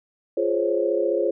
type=chord; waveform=sine; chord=Db major seventh; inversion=first; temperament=just; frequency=346.5 / 415.8 / 519.7 / 554.4 Hz; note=F4 / Ab4 / C5 / Db5; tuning=-14 / +2 / -12 / 0 cents; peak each=-25 dBFS; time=0.37-1.31 s; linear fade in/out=5 ms; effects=none